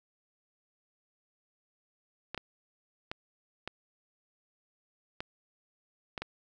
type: clicks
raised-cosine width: 0.3 ms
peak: -20 dBFS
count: 7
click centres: 2.346 / 2.377 / 3.115 / 3.676 / 5.205 / 6.178 / 6.22 s
effects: none